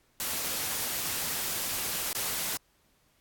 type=noise with dropouts; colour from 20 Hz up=white; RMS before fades=-32 dBFS; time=0.2-2.57 s; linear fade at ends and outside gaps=0 ms; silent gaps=2.129-2.15 s; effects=pink hiss -68 dBFS RMS until 3.2 s + AAC 64 kbps